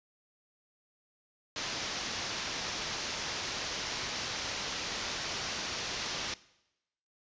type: low-pass noise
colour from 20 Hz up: white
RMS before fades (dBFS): -37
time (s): 1.56-6.34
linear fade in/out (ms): 2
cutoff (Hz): 6300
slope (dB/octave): 48
effects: noise-tail reverb RT60 0.9 s tail -20 dB re dry + resampled to 16000 Hz